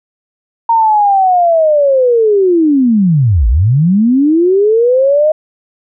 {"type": "linear two-way sweep", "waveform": "sine", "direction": "down then up", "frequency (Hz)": [929, 50.4, 627], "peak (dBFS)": -6, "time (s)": [0.69, 5.32], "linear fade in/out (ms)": 5, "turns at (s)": 3.48, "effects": []}